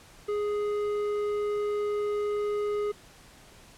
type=tone with low-pass filter; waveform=square; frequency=415.3 Hz; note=G#4; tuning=in tune; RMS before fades=-29 dBFS; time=0.28-2.92 s; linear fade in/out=10 ms; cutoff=1500 Hz; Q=0.54; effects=pink hiss -53 dBFS RMS until 3.77 s + low-pass 11000 Hz 12 dB/octave